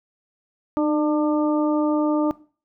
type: harmonic tone with a mistuned harmonic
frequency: 299 Hz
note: D4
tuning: 31 cents sharp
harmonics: 1 / 2 / 3 / 4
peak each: -19 / -25 / -29 / -31 dBFS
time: 0.77-2.31 s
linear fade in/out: 0 ms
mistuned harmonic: 1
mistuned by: +28 cents
effects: noise-tail reverb RT60 0.4 s tail -19 dB re dry